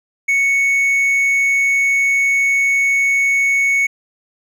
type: tone with hard clipping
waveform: triangle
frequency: 2217 Hz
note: C#7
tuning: in tune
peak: -13 dBFS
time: 0.28-3.87 s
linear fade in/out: 10 ms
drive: 6 dB
effects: none